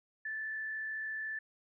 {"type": "tone with frequency modulation", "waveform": "sine", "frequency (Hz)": 1752, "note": "A6", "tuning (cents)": -8, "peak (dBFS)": -36, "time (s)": [0.25, 1.39], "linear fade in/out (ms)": 5, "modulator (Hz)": 46, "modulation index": 0.44, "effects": []}